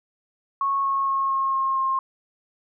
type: tone with pitch steps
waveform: sine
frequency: 1100 / 1093 / 1086.1 / 1079.2 / 1072.4 / 1065.6 Hz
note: C#6 / C#6 / C#6 / C#6 / C6 / C6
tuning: -14 / -25 / -36 / -47 / +42 / +31 cents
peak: -20 dBFS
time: 0.61-1.99 s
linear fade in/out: 2 ms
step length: 230 ms
effects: none